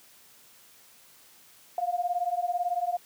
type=beating tone pair; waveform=sine; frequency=698.5 / 716.5 Hz; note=F5 / F5; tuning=0 / +44 cents; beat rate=18 Hz; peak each=-29 dBFS; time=1.78-2.97 s; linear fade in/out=2 ms; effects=white hiss -56 dBFS RMS until 3.05 s + high-pass 80 Hz 12 dB/octave